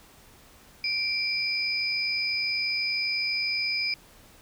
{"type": "tone pair together", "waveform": "sine", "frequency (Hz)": [2349, 4977], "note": ["D7", "D#8"], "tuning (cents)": [0, 0], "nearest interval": "octave + minor second", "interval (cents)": 1300, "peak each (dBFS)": -28, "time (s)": [0.84, 3.94], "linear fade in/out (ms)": 2, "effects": ["pink hiss -54 dBFS RMS until 4.41 s"]}